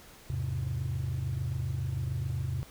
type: chord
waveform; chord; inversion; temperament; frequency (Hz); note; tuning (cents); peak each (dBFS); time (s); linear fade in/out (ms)
sine; E augmented; none; equal; 82.41 / 103.83 / 130.81; E2 / G#2 / B#2; 0 / 0 / 0; -34 / -34 / -31; 0.3-2.63; 0
effects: tanh soft clip ceiling -25 dBFS + pink hiss -53 dBFS RMS until 2.7 s